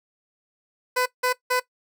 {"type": "tone bursts", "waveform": "15% pulse", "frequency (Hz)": 502, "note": "B4", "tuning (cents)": 28, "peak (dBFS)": -14, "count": 3, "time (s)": [0.96, 1.6], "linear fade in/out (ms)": 10, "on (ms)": 100, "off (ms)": 170, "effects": ["noise-tail reverb RT60 0.1 s tail -17 dB re dry"]}